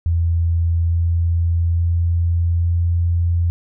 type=tone with pitch steps; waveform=sine; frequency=84 / 84.54 / 85.07 / 85.62 Hz; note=E2 / E2 / F2 / F2; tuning=+33 / +44 / -45 / -34 cents; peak=-14 dBFS; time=0.06-3.5 s; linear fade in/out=0 ms; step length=860 ms; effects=none